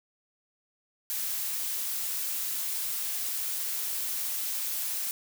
blue noise, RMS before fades -32 dBFS, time 1.1-5.11 s, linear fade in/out 0 ms, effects none

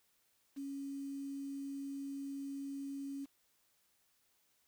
sine tone with quantisation, 276.8 Hz, C#4, 2 cents flat, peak -40 dBFS, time 0.56-3.26 s, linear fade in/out 20 ms, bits 10, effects white hiss -75 dBFS RMS until 4.67 s

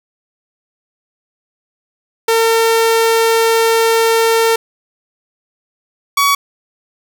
sawtooth tone pair in turn, 453.9 / 1129 Hz, A#4 / C#6, -46 / +31 cents, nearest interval octave + major third, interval 1577 cents, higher second, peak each -6 dBFS, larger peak neither, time 2.28-4.56 / 6.17-6.35 s, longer first, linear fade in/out 5 ms, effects none

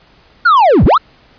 triangle linear two-way sweep, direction down then up, 1480 to 31.97 to 1414 Hz, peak -3 dBFS, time 0.45-0.98 s, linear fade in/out 10 ms, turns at 0.85 s, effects pink hiss -47 dBFS RMS until 1.38 s + resampled to 11025 Hz

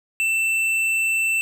triangle tone with tanh clipping, 2670 Hz, E7, 22 cents sharp, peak -20 dBFS, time 0.2-1.41 s, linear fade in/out 0 ms, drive 14 dB, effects none

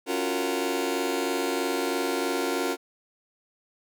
sawtooth chord, Gb major seventh, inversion second, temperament just, 277.5 / 346.9 / 370 / 462.5 Hz, Db4 / F4 / Gb4 / Bb4, +2 / -12 / 0 / -14 cents, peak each -27 dBFS, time 0.06-2.77 s, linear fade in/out 50 ms, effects none

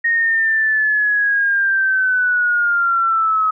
sine linear sweep, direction down, 1864.7 to 1272 Hz, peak -13 dBFS, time 0.04-3.51 s, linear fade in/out 10 ms, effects none

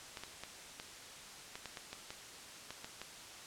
clicks, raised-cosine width 0.2 ms, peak -26 dBFS, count 12, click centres 0.172 / 0.236 / 0.436 / 0.799 / 1.555 / 1.657 / 1.772 / 1.93 / 2.105 / 2.706 / 2.845 / 3.016 s, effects white hiss -51 dBFS RMS until 3.46 s + low-pass 8000 Hz 12 dB/octave

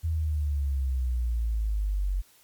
sine exponential sweep, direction down, 82.41 to 45.78 Hz, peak -24 dBFS, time 0.03-2.22 s, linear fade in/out 20 ms, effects white hiss -59 dBFS RMS until 2.43 s + MP3 96 kbps

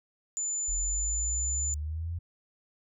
sine tone, 7040 Hz, A8, in tune, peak -29 dBFS, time 0.37-1.74 s, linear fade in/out 0 ms
sine linear sweep, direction up, 40.44 to 86.9 Hz, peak -31 dBFS, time 0.68-2.19 s, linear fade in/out 10 ms
effects none

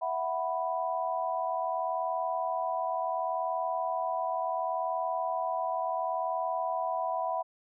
sine chord, E suspended second, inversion none, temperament equal, 659.3 / 740 / 987.8 Hz, E5 / F#5 / B5, 0 / 0 / 0 cents, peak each -33 dBFS, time 0.01-7.43 s, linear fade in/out 20 ms, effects none

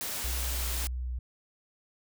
white noise, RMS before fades -35 dBFS, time 0.01-0.87 s, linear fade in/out 0 ms
sine tone with vibrato, 61.74 Hz, B1, in tune, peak -31 dBFS, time 0.24-1.19 s, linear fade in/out 5 ms, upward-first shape sine, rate 1.7 Hz, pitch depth 18 cents each way
effects none

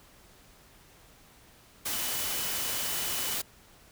sine tone in noise, 2981 Hz, F#7, 12 cents sharp, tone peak -42 dBFS, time 1.92-3.36 s, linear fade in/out 10 ms, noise white, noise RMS -32 dBFS, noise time 1.85-3.42 s, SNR -13 dB, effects pink hiss -57 dBFS RMS until 3.91 s

